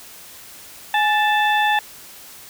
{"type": "harmonic tone with a mistuned harmonic", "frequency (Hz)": 880, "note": "A5", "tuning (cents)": 0, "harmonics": [1, 2, 3, 4], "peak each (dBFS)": [-17, -20, -26, -26], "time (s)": [0.94, 1.79], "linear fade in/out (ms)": 2, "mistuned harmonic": 1, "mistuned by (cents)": -86, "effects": ["white hiss -41 dBFS RMS until 2.49 s"]}